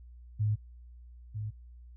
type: tone pair in turn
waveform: sine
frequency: 106.5 / 106.5 Hz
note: G#2 / G#2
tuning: +44 / +44 cents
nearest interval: unison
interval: 0 cents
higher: neither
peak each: -25 / -33 dBFS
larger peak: first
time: 0.39-0.56 / 1.34-1.51 s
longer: neither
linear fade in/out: 20 ms
effects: added 60 Hz sine -48 dBFS peak until 1.96 s